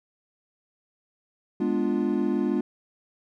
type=chord; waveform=triangle; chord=G# diminished seventh; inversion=none; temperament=equal; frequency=207.7 / 246.9 / 293.7 / 349.2 Hz; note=G#3 / B3 / D4 / F4; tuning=0 / 0 / 0 / 0 cents; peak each=-26 dBFS; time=1.6-2.61 s; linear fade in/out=5 ms; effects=none